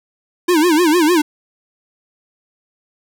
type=tone with vibrato; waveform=square; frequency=329.1 Hz; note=E4; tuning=3 cents flat; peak=-11 dBFS; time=0.48-1.22 s; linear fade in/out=10 ms; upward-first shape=sine; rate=6.6 Hz; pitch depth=170 cents each way; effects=none